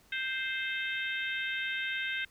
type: harmonic tone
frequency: 523.3 Hz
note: C5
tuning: in tune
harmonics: 3 / 4 / 5 / 6 / 7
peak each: -35 / -37 / -39 / -41 / -42 dBFS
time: 0.12-2.25 s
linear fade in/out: 5 ms
effects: pink hiss -63 dBFS RMS until 2.3 s